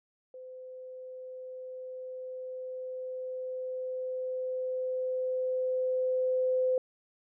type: tone with level ramp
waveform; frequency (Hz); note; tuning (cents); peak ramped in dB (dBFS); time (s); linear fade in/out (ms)
sine; 512; C5; -38; -43 to -24; 0.34-6.78; 2
effects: none